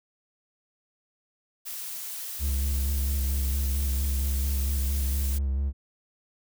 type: noise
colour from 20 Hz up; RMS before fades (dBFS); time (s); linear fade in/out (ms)
blue; -36; 1.65-5.39; 20
type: tone with vibrato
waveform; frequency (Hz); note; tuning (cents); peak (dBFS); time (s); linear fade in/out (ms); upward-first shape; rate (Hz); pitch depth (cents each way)
triangle; 68.2; C#2; -28; -22; 2.39-5.73; 50; square; 4.4; 32
effects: none

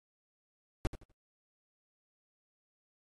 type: noise with echo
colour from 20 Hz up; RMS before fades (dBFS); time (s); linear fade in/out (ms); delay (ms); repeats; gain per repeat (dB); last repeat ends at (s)
brown; -29; 0.85-0.87; 0; 82; 3; -12; 1.116
effects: AAC 32 kbps

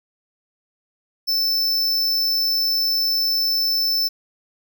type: tone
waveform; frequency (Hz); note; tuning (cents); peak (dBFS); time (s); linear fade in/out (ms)
square; 5290; E8; +5; -18; 1.27-4.09; 20
effects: 10-bit

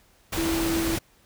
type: tone in noise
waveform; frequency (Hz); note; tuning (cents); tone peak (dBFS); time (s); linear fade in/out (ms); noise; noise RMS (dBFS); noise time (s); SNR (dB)
sine; 329.6; E4; 0; -24; 0.37-0.96; 10; pink; -29; 0.32-0.99; +2
effects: pink hiss -60 dBFS RMS until 1.25 s

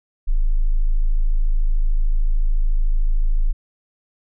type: tone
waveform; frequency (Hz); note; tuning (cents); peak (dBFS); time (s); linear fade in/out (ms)
sine; 26.82; A0; -43; -13; 0.27-3.53; 20
effects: none

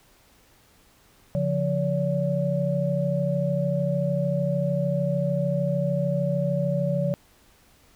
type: tone cluster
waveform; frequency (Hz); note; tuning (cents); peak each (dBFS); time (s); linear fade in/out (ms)
sine; 141.7 / 175 / 571; C#3 / F3 / D5; +38 / +4 / -49; -26; 1.35-7.14; 0
effects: pink hiss -58 dBFS RMS until 7.95 s

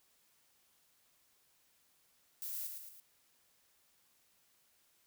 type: noise with echo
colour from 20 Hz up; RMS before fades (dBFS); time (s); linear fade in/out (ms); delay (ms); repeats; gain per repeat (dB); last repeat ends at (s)
violet; -42; 2.42-2.67; 0; 110; 3; -5; 3
effects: white hiss -72 dBFS RMS until 5.06 s

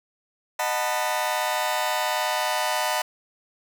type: chord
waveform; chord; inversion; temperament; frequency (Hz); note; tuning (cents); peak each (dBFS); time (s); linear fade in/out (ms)
sawtooth; B dominant seventh; first; just; 617.4 / 740.8 / 889 / 987.8; D#5 / F#5 / A5 / B5; -14 / +2 / +18 / 0; -25; 0.59-3.02; 5
effects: none

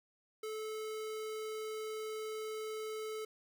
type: tone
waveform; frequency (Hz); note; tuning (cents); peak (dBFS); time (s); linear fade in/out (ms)
square; 434.4; A4; -22; -40; 0.43-3.25; 5
effects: 11-bit

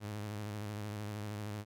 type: tone with vibrato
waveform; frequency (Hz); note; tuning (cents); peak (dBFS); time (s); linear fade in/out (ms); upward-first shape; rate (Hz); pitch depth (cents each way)
sawtooth; 104.7; G#2; +15; -35; 0-1.65; 50; square; 13; 42
effects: none

